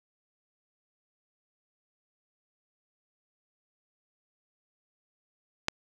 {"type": "click", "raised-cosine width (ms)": 0.2, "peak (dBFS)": -8, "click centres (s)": 5.684, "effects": []}